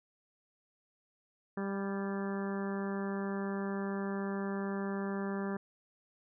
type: harmonic tone with a mistuned harmonic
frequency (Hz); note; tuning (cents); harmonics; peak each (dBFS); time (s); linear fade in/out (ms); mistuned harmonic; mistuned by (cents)
197.3; G3; +11; 1 / 2 / 3 / 4 / 5 / 6 / 7 / 8 / 9; -35 / -39 / -46 / -48 / -48 / -48 / -51 / -50 / -50; 1.57-5.57; 5; 9; -39
effects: none